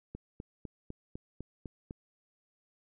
click train, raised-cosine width 3 ms, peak -28 dBFS, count 8, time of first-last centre 0.15-1.909 s, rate 3.98 Hz, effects none

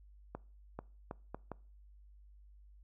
accelerating click train, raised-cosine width 1 ms, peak -27 dBFS, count 5, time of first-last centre 0.35-1.517 s, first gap 440 ms, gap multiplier 0.73, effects noise-tail reverb RT60 0.4 s tail -23 dB re dry + added 50 Hz sine -56 dBFS peak until 2.83 s

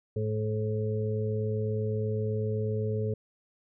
harmonic tone, 107.9 Hz, A2, 33 cents flat, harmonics 1 / 2 / 4 / 5, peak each -29 / -37 / -32 / -40 dBFS, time 0.16-3.14 s, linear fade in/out 5 ms, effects none

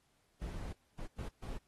brown noise bursts at uneven times, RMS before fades -42 dBFS, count 4, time 0.41-0.73 / 0.98-1.07 / 1.18-1.29 / 1.42-1.58 s, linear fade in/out 10 ms, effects pink hiss -75 dBFS RMS until 1.67 s + AAC 32 kbps

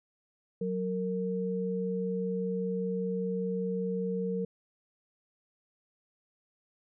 sine tone pair together, 185.1 / 460 Hz, F#3 / A#4, +1 / -23 cents, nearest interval octave + major third, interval 1576 cents, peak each -32 / -32 dBFS, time 0.61-4.45 s, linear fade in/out 5 ms, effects none

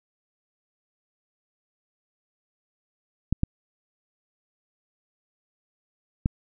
clicks, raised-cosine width 5 ms, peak -9 dBFS, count 3, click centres 3.326 / 3.434 / 6.259 s, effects none

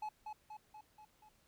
triangle tone with echo, 854 Hz, G#5, 48 cents sharp, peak -37 dBFS, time 0.02-0.09 s, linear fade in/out 5 ms, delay 240 ms, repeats 5, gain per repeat -4 dB, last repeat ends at 1.29 s, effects pink hiss -72 dBFS RMS until 1.47 s

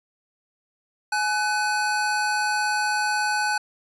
square tone pair together, 841.8 / 1500 Hz, G#5 / F#6, +23 / +23 cents, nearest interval minor seventh, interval 1000 cents, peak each -25 dBFS, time 1.12-3.58 s, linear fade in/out 5 ms, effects resampled to 24000 Hz

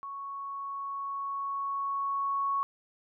sine tone with level ramp, 1108.7 Hz, C#6, in tune, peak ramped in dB -37 to -26 dBFS, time 0.03-2.63 s, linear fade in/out 0 ms, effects none

